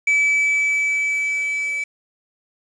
triangle tone with level ramp, 2300 Hz, D7, 37 cents flat, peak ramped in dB -12 to -20 dBFS, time 0.07-1.84 s, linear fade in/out 5 ms, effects resampled to 22050 Hz + 7-bit

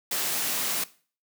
white noise, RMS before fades -28 dBFS, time 0.11-0.84 s, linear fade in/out 5 ms, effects noise-tail reverb RT60 0.4 s tail -18 dB re dry + high-pass 150 Hz 12 dB/octave

